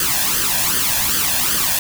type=noise with flanger; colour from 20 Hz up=white; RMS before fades=-18 dBFS; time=0-1.79 s; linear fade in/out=2 ms; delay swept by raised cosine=0.63 to 1.2 ms; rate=2.6 Hz; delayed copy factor=+0.65; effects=none